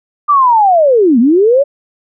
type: linear two-way sweep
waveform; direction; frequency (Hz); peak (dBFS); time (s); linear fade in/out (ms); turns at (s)
sine; down then up; 1200 to 220 to 580; -5; 0.28-1.64; 20; 1.19
effects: none